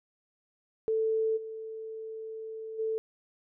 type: tone with level steps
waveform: sine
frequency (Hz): 442.3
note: A4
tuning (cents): +9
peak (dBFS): -25 / -37 / -28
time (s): 0.88-2.98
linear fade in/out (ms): 0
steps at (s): 1.36 / 2.78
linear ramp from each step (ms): 20
effects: none